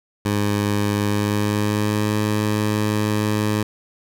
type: tone with pitch glide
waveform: 15% pulse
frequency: 102.9 to 106.16 Hz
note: G#2 to G#2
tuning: -16 to +38 cents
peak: -12 dBFS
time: 0.25-3.63 s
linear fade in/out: 5 ms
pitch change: +54 cents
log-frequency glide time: 1.03-2.13 s
effects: none